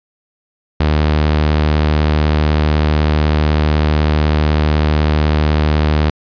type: tone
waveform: sawtooth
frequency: 76 Hz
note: D#2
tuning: 40 cents flat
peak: -7 dBFS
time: 0.8-6.1 s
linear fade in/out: 5 ms
effects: resampled to 11025 Hz